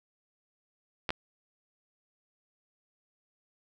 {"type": "clicks", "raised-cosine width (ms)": 0.3, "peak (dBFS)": -14, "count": 2, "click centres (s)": [1.092, 1.105], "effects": []}